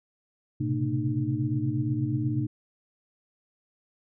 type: tone cluster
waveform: sine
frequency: 110.1 / 127.5 / 135.9 / 228.9 / 304 Hz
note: A2 / C3 / C#3 / A#3 / D#4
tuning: +2 / -44 / -34 / -31 / -40 cents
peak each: -32 / -28 / -34 / -36 / -30 dBFS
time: 0.6-2.47 s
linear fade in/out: 10 ms
effects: none